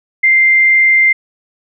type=tone with frequency modulation; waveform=sine; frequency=2093 Hz; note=C7; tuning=in tune; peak=-6 dBFS; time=0.23-1.13 s; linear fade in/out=10 ms; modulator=40.1 Hz; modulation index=0.25; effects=none